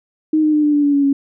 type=tone with pitch steps; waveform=sine; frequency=311.1 / 306.1 / 301.2 / 296.4 / 291.6 / 286.9 / 282.3 / 277.8 Hz; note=D#4 / D#4 / D4 / D4 / D4 / D4 / C#4 / C#4; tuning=0 / -28 / +44 / +16 / -12 / -40 / +32 / +4 cents; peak=-11 dBFS; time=0.33-1.13 s; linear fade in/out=5 ms; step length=100 ms; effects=none